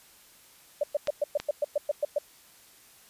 sine tone bursts, 587 Hz, D5, 1 cent flat, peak -22 dBFS, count 11, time 0.81-2.185 s, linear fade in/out 5 ms, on 25 ms, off 110 ms
clicks, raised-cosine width 0.2 ms, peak -16 dBFS, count 2, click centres 1.073 / 1.4 s
effects white hiss -56 dBFS RMS until 3.09 s + resampled to 32000 Hz

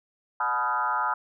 sine tone with frequency modulation, 1120 Hz, C#6, 18 cents sharp, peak -23 dBFS, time 0.4-1.14 s, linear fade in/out 5 ms, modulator 129 Hz, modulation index 2.5, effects none

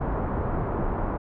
pink low-pass noise, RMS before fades -27 dBFS, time 0-1.18 s, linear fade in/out 20 ms, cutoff 1200 Hz, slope 24 dB/octave, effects none

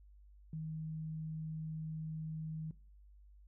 sine tone, 157.9 Hz, D#3, 26 cents sharp, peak -39 dBFS, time 0.53-2.71 s, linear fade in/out 2 ms, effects noise-tail reverb RT60 0.4 s tail -19 dB re dry + added 50 Hz sine -57 dBFS peak until 3.47 s

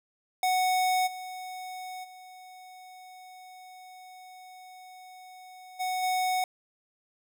square tone with level steps, 740 Hz, F#5, in tune, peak -24 / -38 / -47 / -29 / -26 dBFS, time 0.43-6.44 s, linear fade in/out 2 ms, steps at 1.06 / 2.03 / 5.79 / 6.02 s, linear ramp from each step 20 ms, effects none

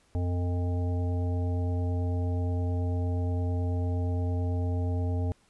harmonic tone with a mistuned harmonic, 89 Hz, F2, 33 cents sharp, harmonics 1 / 3 / 5 / 7 / 9, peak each -26 / -36 / -40 / -43 / -45 dBFS, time 0.15-5.32 s, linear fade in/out 0 ms, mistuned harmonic 3, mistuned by -58 cents, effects pink hiss -65 dBFS RMS until 5.49 s + resampled to 24000 Hz

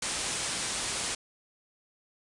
white low-pass noise, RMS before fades -33 dBFS, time 0.02-1.15 s, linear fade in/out 5 ms, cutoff 10000 Hz, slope 96 dB/octave, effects resampled to 24000 Hz

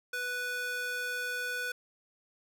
square tone with high-pass filter, 493.9 Hz, B4, in tune, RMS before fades -35 dBFS, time 0.13-1.72 s, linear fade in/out 5 ms, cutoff 1100 Hz, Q 9, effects none

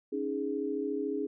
sine chord, C# suspended second, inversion none, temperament equal, 277.2 / 311.1 / 415.3 Hz, C#4 / D#4 / G#4, 0 / 0 / 0 cents, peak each -35 / -36 / -33 dBFS, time 0.12-1.27 s, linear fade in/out 10 ms, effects none

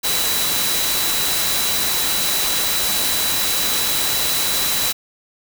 sine tone in noise, 3951 Hz, B7, in tune, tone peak -24 dBFS, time 0.03-4.93 s, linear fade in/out 20 ms, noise white, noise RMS -20 dBFS, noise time 0.03-4.93 s, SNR -7 dB, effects none

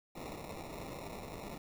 white noise with sample-and-hold, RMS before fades -45 dBFS, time 0.15-1.58 s, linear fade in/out 5 ms, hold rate 1575 Hz, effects none

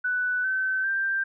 sine tone with pitch steps, 1490 / 1532.8 / 1576.8 Hz, F#6 / G6 / G6, +12 / -39 / +10 cents, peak -23 dBFS, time 0.04-1.24 s, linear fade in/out 10 ms, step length 400 ms, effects none

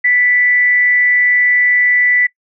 sine tone with frequency modulation, 1975.5 Hz, B6, in tune, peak -9 dBFS, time 0.04-2.27 s, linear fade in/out 10 ms, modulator 244 Hz, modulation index 0.21, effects noise-tail reverb RT60 0.1 s tail -22 dB re dry

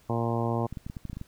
harmonic tone, 116.54 Hz, A#2, in tune, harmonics 1 / 2 / 3 / 4 / 5 / 6 / 7 / 8 / 9, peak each -29 / -32 / -34 / -35 / -36 / -37 / -37 / -38 / -39 dBFS, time 0.09-0.67 s, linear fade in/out 10 ms
clicks, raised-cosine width 5 ms, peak -24 dBFS, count 10, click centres 0.726 / 0.772 / 0.865 / 0.899 / 0.968 / 1.053 / 1.098 / 1.131 / 1.17 / 1.214 s
effects pink hiss -61 dBFS RMS until 1.27 s

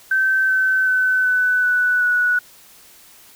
sine tone with pitch steps, 1545 / 1529.9 / 1515 / 1500.2 / 1485.5 / 1471 Hz, G6 / G6 / F#6 / F#6 / F#6 / F#6, -26 / -43 / +40 / +23 / +6 / -11 cents, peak -14 dBFS, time 0.11-2.39 s, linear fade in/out 5 ms, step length 380 ms, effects white hiss -47 dBFS RMS until 3.35 s

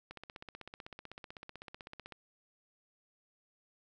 click train, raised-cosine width 0.3 ms, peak -30 dBFS, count 33, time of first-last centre 0.11-2.123 s, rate 15.9 Hz, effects none

